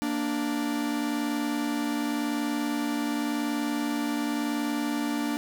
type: tone pair together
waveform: 45% pulse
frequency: 232.8 / 293.7 Hz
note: A#3 / D4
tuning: -2 / 0 cents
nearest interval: major third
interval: 402 cents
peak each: -31 / -28 dBFS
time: 0.02-5.37 s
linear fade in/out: 0 ms
effects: none